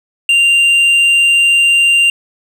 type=tone with hard clipping; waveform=sine; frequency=2783 Hz; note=F7; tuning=7 cents flat; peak=-8 dBFS; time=0.29-2.1 s; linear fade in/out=2 ms; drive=4 dB; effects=none